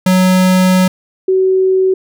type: tone pair in turn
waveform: square / sine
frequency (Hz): 185 / 377.1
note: F#3 / F#4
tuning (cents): 0 / +33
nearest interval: octave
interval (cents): 1233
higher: second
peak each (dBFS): -8 / -8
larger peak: neither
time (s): 0.06-0.88 / 1.28-1.94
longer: first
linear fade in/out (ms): 5
effects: none